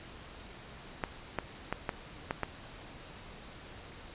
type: clicks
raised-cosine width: 0.5 ms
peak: -16 dBFS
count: 6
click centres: 1.038 / 1.387 / 1.726 / 1.892 / 2.309 / 2.433 s
effects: pink hiss -49 dBFS RMS until 4.14 s + resampled to 8000 Hz